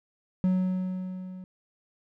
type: tone with level ramp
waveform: triangle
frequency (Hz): 185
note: F#3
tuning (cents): 0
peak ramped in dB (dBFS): -18 to -37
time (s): 0.44-1.44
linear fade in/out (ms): 0
effects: none